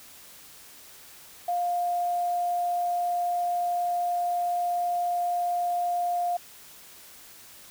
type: tone with quantisation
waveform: sine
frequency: 704 Hz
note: F5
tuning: 14 cents sharp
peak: -24 dBFS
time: 1.48-6.37 s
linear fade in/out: 5 ms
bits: 8
effects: white hiss -49 dBFS RMS until 7.7 s